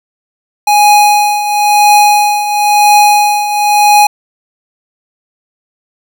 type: tone with tremolo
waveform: square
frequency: 830.6 Hz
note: G#5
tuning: in tune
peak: -3 dBFS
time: 0.67-4.07 s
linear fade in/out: 5 ms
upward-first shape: triangle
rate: 0.98 Hz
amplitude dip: 70%
effects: none